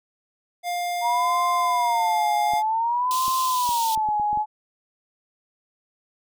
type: tone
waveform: square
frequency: 704 Hz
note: F5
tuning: 14 cents sharp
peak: -25 dBFS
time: 0.63-2.63 s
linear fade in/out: 50 ms
type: tone with vibrato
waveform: sine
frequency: 932.3 Hz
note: A#5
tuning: in tune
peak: -20 dBFS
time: 1.01-4.46 s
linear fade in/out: 50 ms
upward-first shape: sine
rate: 0.54 Hz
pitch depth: 190 cents each way
type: clicks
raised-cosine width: 3 ms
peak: -27 dBFS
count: 8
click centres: 2.536 / 3.281 / 3.691 / 3.976 / 4.088 / 4.198 / 4.33 / 4.374 s
type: high-pass noise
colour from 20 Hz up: pink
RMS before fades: -31 dBFS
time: 3.11-3.95 s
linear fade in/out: 0 ms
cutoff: 3000 Hz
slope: 48 dB/octave
effects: none